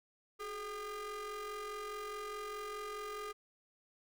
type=ring-modulated tone; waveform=45% pulse; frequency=399.8 Hz; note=G4; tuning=34 cents sharp; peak=-38 dBFS; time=0.39-3.33 s; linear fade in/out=20 ms; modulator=822 Hz; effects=none